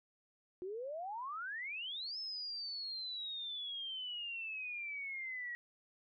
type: exponential two-way sweep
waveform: sine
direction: up then down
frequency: 353.5 to 5274 to 1903 Hz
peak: -40 dBFS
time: 0.62-5.55 s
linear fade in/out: 0 ms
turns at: 2.18 s
effects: none